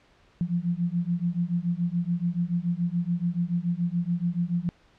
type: beating tone pair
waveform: sine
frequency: 170 / 177 Hz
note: F3 / F3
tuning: -46 / +23 cents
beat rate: 7 Hz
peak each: -27 dBFS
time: 0.41-4.69 s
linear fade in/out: 0 ms
effects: pink hiss -60 dBFS RMS until 4.98 s + low-pass 4000 Hz 12 dB/octave